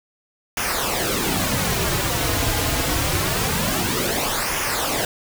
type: noise with flanger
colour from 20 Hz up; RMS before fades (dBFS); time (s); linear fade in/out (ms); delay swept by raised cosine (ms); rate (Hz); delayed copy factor
pink; -22; 0.57-5.05; 2; 0.24 to 5.34; 0.25; -0.65
effects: none